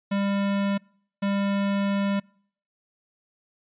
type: tone pair in turn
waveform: square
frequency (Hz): 199.2 / 199.2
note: G3 / G3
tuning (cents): +28 / +28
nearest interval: unison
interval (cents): 0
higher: neither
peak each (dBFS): -23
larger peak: neither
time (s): 0.11-0.78 / 1.22-2.2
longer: second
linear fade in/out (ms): 10
effects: noise-tail reverb RT60 0.6 s tail -26 dB re dry + resampled to 8000 Hz